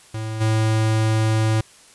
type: tone with level steps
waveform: square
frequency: 110 Hz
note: A2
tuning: in tune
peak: -26 / -17 dBFS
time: 0.14-1.61 s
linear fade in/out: 5 ms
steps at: 0.4 s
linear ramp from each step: 20 ms
effects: white hiss -49 dBFS RMS until 1.94 s + resampled to 24000 Hz